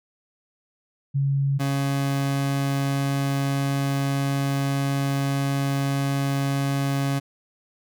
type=tone pair in turn; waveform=sine / 30% pulse; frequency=138.59 / 138.59 Hz; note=C#3 / C#3; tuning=0 / 0 cents; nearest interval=unison; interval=0 cents; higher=neither; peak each=-19 / -19 dBFS; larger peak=neither; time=1.14-1.59 / 1.59-7.2 s; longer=second; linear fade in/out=20 ms; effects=none